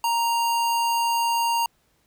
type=tone; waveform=square; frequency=932.3 Hz; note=A#5; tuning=in tune; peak=-21 dBFS; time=0.04-1.66 s; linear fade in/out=2 ms; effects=pink hiss -66 dBFS RMS until 2.06 s